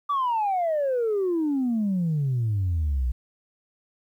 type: exponential sweep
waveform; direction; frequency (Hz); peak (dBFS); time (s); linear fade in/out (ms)
sine; down; 1178 to 58.4; -20; 0.09-3.12; 10
effects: tanh soft clip ceiling -19 dBFS + 10-bit